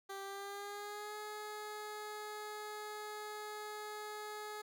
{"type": "tone with pitch glide", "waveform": "15% pulse", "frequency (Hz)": [392, 422.6], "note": ["G4", "G#4"], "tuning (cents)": [0, 30], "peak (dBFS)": -37, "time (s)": [0.09, 4.62], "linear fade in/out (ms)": 10, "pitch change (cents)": 130, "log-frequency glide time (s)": [0.23, 1.16], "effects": []}